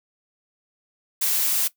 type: noise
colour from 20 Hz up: blue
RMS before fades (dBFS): -22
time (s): 1.21-1.68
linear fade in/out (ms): 10
effects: noise-tail reverb RT60 0.1 s tail -17 dB re dry